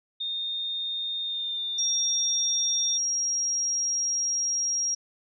sine tone with pitch glide, 3659 to 3600 Hz, A#7 to A7, -33 to +39 cents, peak -28 dBFS, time 0.2-2.98 s, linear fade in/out 10 ms, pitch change -28 cents, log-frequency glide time 1.23-1.6 s
sine tone, 5630 Hz, F8, 13 cents sharp, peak -24 dBFS, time 1.78-4.95 s, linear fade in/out 10 ms
effects none

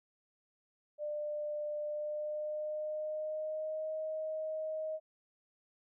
sine tone with pitch glide, 597 to 627 Hz, D5 to D#5, +28 to +13 cents, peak -35 dBFS, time 0.98-5 s, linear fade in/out 50 ms, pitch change +85 cents, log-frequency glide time 1.84-3.92 s, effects none

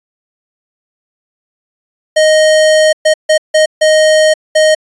square tone bursts at uneven times, 622.3 Hz, D#5, in tune, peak -6 dBFS, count 6, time 2.16-2.93 / 3.05-3.14 / 3.29-3.38 / 3.54-3.66 / 3.81-4.34 / 4.55-4.75 s, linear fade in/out 10 ms, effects resampled to 22050 Hz

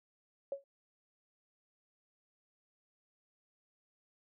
sine tone with exponential decay, 554.4 Hz, C#5, in tune, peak -31 dBFS, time 0.52-0.64 s, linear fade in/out 2 ms, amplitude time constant 25 ms, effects none

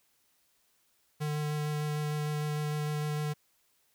square tone with vibrato, 150 Hz, D3, 37 cents sharp, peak -31 dBFS, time 1.2-3.34 s, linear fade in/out 20 ms, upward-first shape square, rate 6.6 Hz, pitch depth 8 cents each way, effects white hiss -71 dBFS RMS until 3.94 s

